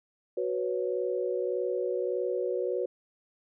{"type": "chord", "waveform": "sine", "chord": "F# suspended fourth", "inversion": "none", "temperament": "just", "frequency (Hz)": [370, 493.3, 555], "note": ["F#4", "B4", "C#5"], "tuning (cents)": [0, -2, 2], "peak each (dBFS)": [-31, -31, -34], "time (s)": [0.37, 2.86], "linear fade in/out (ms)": 5, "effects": []}